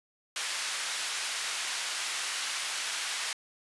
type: band-pass noise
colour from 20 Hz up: pink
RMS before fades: -34 dBFS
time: 0.36-3.33 s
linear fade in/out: 2 ms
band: 1600 to 10000 Hz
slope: 12 dB/octave
effects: resampled to 24000 Hz